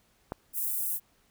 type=click; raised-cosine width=1 ms; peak=-19 dBFS; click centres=0.321 s
type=high-pass noise; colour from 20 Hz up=white; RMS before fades=-31 dBFS; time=0.53-1 s; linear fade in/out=50 ms; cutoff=9900 Hz; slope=24 dB/octave
effects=pink hiss -67 dBFS RMS until 1.3 s